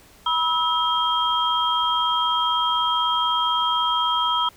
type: tone cluster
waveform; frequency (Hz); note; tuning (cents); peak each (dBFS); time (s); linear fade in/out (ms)
sine; 973 / 1297 / 3212; B5 / E6 / G7; -26 / -28 / +41; -23; 0.26-4.49; 5
effects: pink hiss -51 dBFS RMS until 4.56 s